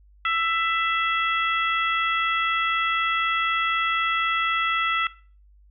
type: harmonic tone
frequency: 664 Hz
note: E5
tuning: 12 cents sharp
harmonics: 2 / 3 / 4 / 5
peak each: -23 / -27 / -29 / -31 dBFS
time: 0.25-5.07 s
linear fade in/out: 2 ms
effects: noise-tail reverb RT60 0.4 s tail -18 dB re dry + added 50 Hz sine -51 dBFS peak until 5.7 s